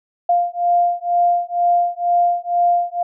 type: beating tone pair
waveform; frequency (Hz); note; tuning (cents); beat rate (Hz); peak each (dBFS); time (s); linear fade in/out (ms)
sine; 698.5 / 700.6; F5 / F5; 0 / +5; 2.1; -17; 0.29-3.03; 5
effects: none